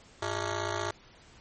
10% pulse ring-modulated tone, 253.8 Hz, B3, 47 cents sharp, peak -19 dBFS, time 0.22-0.91 s, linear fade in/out 5 ms, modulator 155 Hz, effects pink hiss -56 dBFS RMS until 1.4 s + MP3 32 kbps

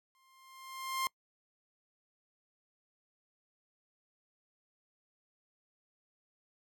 sawtooth tone with exponential growth, 1056 Hz, C6, 16 cents sharp, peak -26 dBFS, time 0.15-1.07 s, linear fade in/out 0 ms, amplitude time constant 200 ms, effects noise-tail reverb RT60 0.1 s tail -26 dB re dry

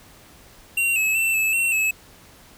square tone with pitch steps, 2752 / 2584 / 2677 / 2610 / 2717 / 2591 Hz, F7 / E7 / E7 / E7 / F7 / E7, -26 / -35 / +26 / -18 / -48 / -30 cents, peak -19 dBFS, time 0.77-1.91 s, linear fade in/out 5 ms, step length 190 ms, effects pink hiss -49 dBFS RMS until 2.57 s

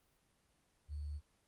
sine tone with sample-and-hold, 73.7 Hz, D2, 7 cents sharp, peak -40 dBFS, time 0.88-1.21 s, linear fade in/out 50 ms, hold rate 4410 Hz, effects pink hiss -75 dBFS RMS until 1.47 s + Opus 24 kbps

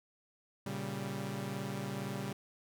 sawtooth chord, G diminished, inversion first, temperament equal, 116.54 / 138.59 / 196 Hz, Bb2 / Db3 / G3, 0 / 0 / 0 cents, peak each -40 / -37 / -36 dBFS, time 0.66-2.33 s, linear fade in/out 5 ms, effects none

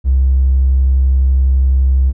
triangle tone with vibrato, 65.8 Hz, C2, 10 cents sharp, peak -4 dBFS, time 0.04-2.13 s, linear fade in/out 50 ms, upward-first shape triangle, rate 12 Hz, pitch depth 10 cents each way, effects tanh soft clip ceiling -6 dBFS

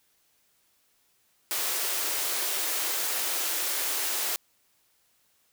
white high-pass noise, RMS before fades -29 dBFS, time 1.51-4.36 s, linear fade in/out 0 ms, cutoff 310 Hz, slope 48 dB/octave, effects white hiss -68 dBFS RMS until 5.52 s

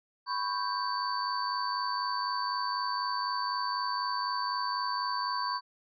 sine tone cluster, 995 / 1099 / 1574 / 4552 Hz, B5 / C#6 / G6 / C#8, +13 / -15 / +7 / +45 cents, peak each -33 / -34 / -40 / -36 dBFS, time 0.26-5.61 s, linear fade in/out 50 ms, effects none

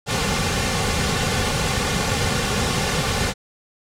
pink noise with comb filter, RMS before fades -21 dBFS, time 0.06-3.34 s, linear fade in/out 50 ms, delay 3.1 ms, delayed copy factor -0.65, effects low-pass 8000 Hz 12 dB/octave

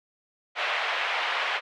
white band-pass noise, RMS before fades -28 dBFS, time 0.55-1.61 s, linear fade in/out 50 ms, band 590 to 2900 Hz, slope 24 dB/octave, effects none

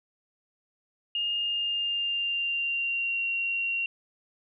sine tone with pitch glide, 2833 to 2751 Hz, F7 to F7, +24 to -27 cents, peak -26 dBFS, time 1.15-3.86 s, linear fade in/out 2 ms, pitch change -51 cents, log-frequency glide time 1.33-3.23 s, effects none

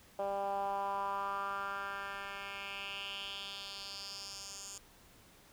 10% pulse tone with band-pass filter sweep, 198.2 Hz, G3, 19 cents sharp, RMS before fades -40 dBFS, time 0.19-4.78 s, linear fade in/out 2 ms, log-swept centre 640 to 7100 Hz, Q 3.4, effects pink hiss -61 dBFS RMS until 5.52 s

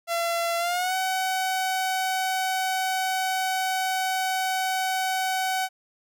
sawtooth tone with pitch glide, 679 to 753.4 Hz, F5 to F#5, -49 to +31 cents, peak -20 dBFS, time 0.07-5.69 s, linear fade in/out 50 ms, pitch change +180 cents, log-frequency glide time 0.58-0.95 s, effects none

